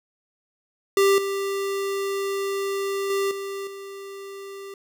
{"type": "tone with level steps", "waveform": "square", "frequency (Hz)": 394.2, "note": "G4", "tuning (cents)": 10, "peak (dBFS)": [-16, -25, -22, -30, -36], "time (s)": [0.97, 4.74], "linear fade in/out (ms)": 2, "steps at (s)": [1.18, 3.1, 3.31, 3.67], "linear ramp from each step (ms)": 2, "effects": []}